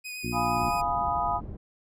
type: tone with vibrato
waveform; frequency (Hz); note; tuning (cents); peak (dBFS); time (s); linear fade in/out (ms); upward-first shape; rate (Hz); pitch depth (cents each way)
sawtooth; 2489; D#7; 0; -32; 0.04-0.82; 20; triangle; 8.8; 19
type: harmonic tone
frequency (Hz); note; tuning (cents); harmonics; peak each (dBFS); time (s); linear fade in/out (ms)
59.4; A#1; +33; 1 / 2 / 3 / 4 / 5 / 6; -39 / -35 / -38 / -34 / -39 / -37; 0.23-0.71; 20
type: chord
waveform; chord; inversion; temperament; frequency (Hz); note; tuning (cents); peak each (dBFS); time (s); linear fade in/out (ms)
sine; F half-diminished seventh; none; equal; 698.5 / 830.6 / 987.8 / 1244.5; F5 / Ab5 / Cb6 / Eb6; 0 / 0 / 0 / 0; -30; 0.32-1.41; 50
type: low-pass noise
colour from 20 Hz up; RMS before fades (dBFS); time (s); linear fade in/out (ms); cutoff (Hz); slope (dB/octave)
pink; -38; 0.56-1.57; 10; 320; 12
effects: none